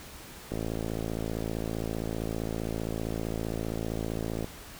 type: click train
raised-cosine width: 2 ms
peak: -19 dBFS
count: 218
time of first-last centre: 0.52-4.444 s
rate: 55.3 Hz
effects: pink hiss -46 dBFS RMS until 4.79 s